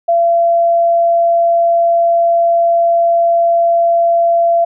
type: tone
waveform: sine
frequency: 680 Hz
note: F5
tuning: 46 cents flat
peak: -8 dBFS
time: 0.08-4.65 s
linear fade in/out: 10 ms
effects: none